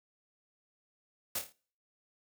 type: noise with echo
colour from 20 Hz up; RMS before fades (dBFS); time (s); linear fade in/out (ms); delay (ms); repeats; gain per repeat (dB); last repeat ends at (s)
white; -34; 1.35-1.39; 5; 27; 5; -6; 1.525
effects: noise-tail reverb RT60 0.5 s tail -25 dB re dry